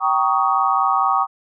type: chord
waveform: sine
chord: Eb dominant seventh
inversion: first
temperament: just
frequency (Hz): 777.8 / 933.4 / 1120.1 / 1244.5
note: G5 / Bb5 / Db6 / Eb6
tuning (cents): -14 / +2 / +18 / 0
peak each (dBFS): -20 / -23 / -19 / -20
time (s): 0-1.27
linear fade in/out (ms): 50
effects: none